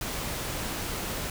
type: noise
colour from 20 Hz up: pink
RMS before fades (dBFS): -33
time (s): 0.01-1.3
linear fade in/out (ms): 2
effects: none